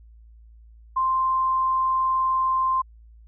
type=tone; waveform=sine; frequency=1046.5 Hz; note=C6; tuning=in tune; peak=-19 dBFS; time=0.96-2.82 s; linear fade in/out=10 ms; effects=added 56 Hz sine -46 dBFS peak until 3.27 s